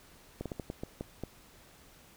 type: slowing click train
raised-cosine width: 2 ms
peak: -23 dBFS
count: 8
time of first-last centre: 0.41-1.236 s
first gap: 47 ms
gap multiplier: 1.3
effects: pink hiss -58 dBFS RMS until 2.16 s